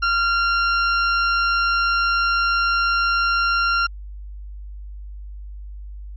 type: tone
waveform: 40% pulse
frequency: 1383 Hz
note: F6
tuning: 17 cents flat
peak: -16 dBFS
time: 0.02-3.87 s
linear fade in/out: 10 ms
effects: added 50 Hz sine -32 dBFS peak until 6.16 s + resampled to 16000 Hz